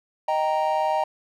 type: chord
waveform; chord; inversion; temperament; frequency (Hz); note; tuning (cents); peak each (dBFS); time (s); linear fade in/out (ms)
triangle; Eb major; none; equal with one note detuned; 622.3 / 781.3 / 932.3; Eb5 / G5 / Bb5; 0 / -6 / 0; -23; 0.28-1.04; 5
effects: none